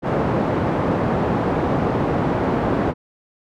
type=band-pass noise; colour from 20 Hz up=pink; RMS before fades=-20 dBFS; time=0.02-2.94 s; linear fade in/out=50 ms; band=120 to 900 Hz; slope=12 dB/octave; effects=none